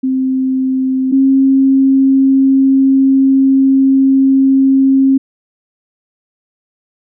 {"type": "tone pair in turn", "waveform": "sine", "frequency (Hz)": [261.6, 268.6], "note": ["C4", "C4"], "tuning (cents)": [0, 46], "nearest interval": "unison", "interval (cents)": 46, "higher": "second", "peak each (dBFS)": [-11, -6], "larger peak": "second", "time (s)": [[0.03, 1.12], [1.12, 5.18]], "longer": "second", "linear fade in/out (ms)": 10, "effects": []}